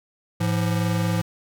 square tone pair together, 107.07 / 171.3 Hz, A2 / F3, -47 / -33 cents, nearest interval minor sixth, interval 814 cents, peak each -24 dBFS, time 0.4-1.22 s, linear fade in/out 10 ms, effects none

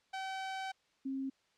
sawtooth / sine tone pair in turn, 766 / 268.3 Hz, G5 / C4, -40 / +44 cents, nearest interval octave + tritone, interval 1816 cents, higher first, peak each -34 / -35 dBFS, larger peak first, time 0.13-0.72 / 1.05-1.3 s, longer first, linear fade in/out 10 ms, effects white hiss -73 dBFS RMS until 1.57 s + low-pass 5000 Hz 12 dB/octave

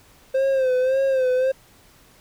triangle tone with vibrato, 523.3 Hz, C5, in tune, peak -15 dBFS, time 0.34-1.52 s, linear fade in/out 10 ms, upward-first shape sine, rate 1.8 Hz, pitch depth 62 cents each way, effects pink hiss -53 dBFS RMS until 2.2 s

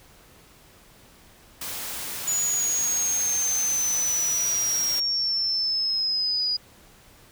white noise, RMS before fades -33 dBFS, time 1.61-5 s, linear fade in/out 5 ms
sine exponential sweep, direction down, 6920 to 4895 Hz, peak -22 dBFS, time 2.27-6.57 s, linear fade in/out 10 ms
effects pink hiss -53 dBFS RMS until 7.31 s

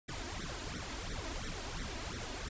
pink noise with flanger, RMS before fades -41 dBFS, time 0.08-2.49 s, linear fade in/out 10 ms, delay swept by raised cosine 0.51 to 3.21 ms, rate 2.9 Hz, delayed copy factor +0.9, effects resampled to 16000 Hz

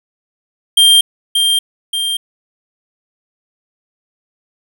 square tone with echo, 3185 Hz, G7, 27 cents sharp, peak -6 dBFS, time 0.77-1.01 s, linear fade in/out 5 ms, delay 580 ms, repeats 2, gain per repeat -5 dB, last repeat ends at 2.17 s, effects none

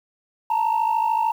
sine tone pair together, 879.5 / 933 Hz, A5 / A#5, -1 / +1 cents, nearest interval minor second, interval 102 cents, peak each -19 dBFS, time 0.5-1.32 s, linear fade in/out 5 ms, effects tanh soft clip ceiling -15 dBFS + 8-bit

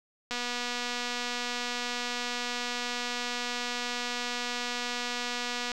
click train, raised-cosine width 0.2 ms, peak -16 dBFS, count 1315, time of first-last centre 0.31-5.717 s, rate 243 Hz, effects none

